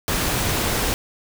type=noise; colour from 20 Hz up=pink; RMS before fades=-22 dBFS; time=0.08-0.94 s; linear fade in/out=0 ms; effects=none